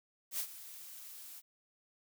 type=noise with ADSR envelope; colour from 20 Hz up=blue; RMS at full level=-35 dBFS; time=0.31-1.42 s; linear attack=79 ms; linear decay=75 ms; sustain=-15 dB; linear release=40 ms; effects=none